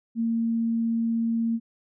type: tone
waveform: sine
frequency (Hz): 229.1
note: A#3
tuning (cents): -30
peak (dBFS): -22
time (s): 0.15-1.6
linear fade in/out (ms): 50
effects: none